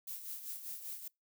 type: noise with tremolo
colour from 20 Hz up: violet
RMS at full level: -42 dBFS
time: 0.07-1.08 s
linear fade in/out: 5 ms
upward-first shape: sine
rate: 5.1 Hz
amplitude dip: 60%
effects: noise-tail reverb RT60 0.2 s tail -25 dB re dry